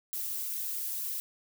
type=noise with flanger; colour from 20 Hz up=violet; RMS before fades=-35 dBFS; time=0.13-1.2 s; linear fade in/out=0 ms; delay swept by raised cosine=1.1 to 3.6 ms; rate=3.1 Hz; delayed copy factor=-0.5; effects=none